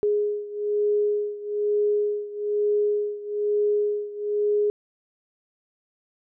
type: beating tone pair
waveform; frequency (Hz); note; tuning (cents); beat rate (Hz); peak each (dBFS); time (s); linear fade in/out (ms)
sine; 415.3 / 416.4; G#4 / G#4; 0 / +5; 1.1; -23 / -26; 0.03-4.7; 0
effects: none